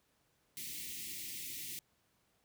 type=band-stop noise; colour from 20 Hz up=white; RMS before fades=-44 dBFS; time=0.57-1.79 s; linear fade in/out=0 ms; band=380 to 1900 Hz; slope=96 dB/octave; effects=pink hiss -75 dBFS RMS until 2.44 s + high-pass 60 Hz 12 dB/octave